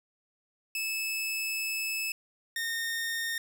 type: tone pair in turn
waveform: sawtooth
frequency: 2610 / 1835.4 Hz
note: E7 / A#6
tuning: -18 / -27 cents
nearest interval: tritone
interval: 609 cents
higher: first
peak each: -27 dBFS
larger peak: neither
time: 0.75-2.12 / 2.56-3.38 s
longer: first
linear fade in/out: 2 ms
effects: none